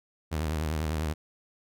sawtooth tone with vibrato, 77.9 Hz, D#2, 3 cents sharp, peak -24 dBFS, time 0.31-1.14 s, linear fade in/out 20 ms, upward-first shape sine, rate 10 Hz, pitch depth 90 cents each way, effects none

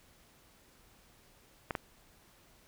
clicks, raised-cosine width 0.5 ms, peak -18 dBFS, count 2, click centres 1.708 / 1.752 s, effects pink hiss -63 dBFS RMS until 2.67 s

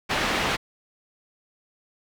white low-pass noise, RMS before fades -25 dBFS, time 0.09-0.57 s, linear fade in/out 20 ms, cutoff 2500 Hz, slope 12 dB/octave, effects none

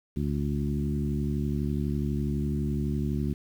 harmonic tone with a mistuned harmonic, 72 Hz, D2, 34 cents flat, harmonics 1 / 2 / 3 / 4 / 5, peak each -31 / -30 / -31 / -36 / -38 dBFS, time 0.16-3.34 s, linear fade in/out 10 ms, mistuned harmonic 1, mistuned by -15 cents, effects 9-bit

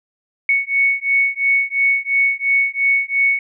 sine beating tone pair, 2217 / 2219.9 Hz, C#7 / C#7, 0 / +2 cents, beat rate 2.9 Hz, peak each -17 dBFS, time 0.49-3.39 s, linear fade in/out 2 ms, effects none

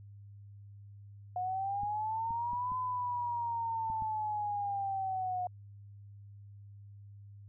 sine linear two-way sweep, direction up then down, 720 to 1015 to 720 Hz, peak -32 dBFS, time 1.36-5.47 s, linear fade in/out 2 ms, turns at 2.76 s
clicks, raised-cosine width 5 ms, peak -34 dBFS, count 6, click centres 1.834 / 2.307 / 2.533 / 2.719 / 3.901 / 4.022 s
effects added 101 Hz sine -49 dBFS peak until 7.48 s

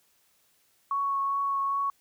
sine tone with vibrato, 1108.7 Hz, C#6, in tune, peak -25 dBFS, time 0.91-1.9 s, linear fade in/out 2 ms, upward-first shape triangle, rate 2.5 Hz, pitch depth 13 cents each way, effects white hiss -67 dBFS RMS until 2 s

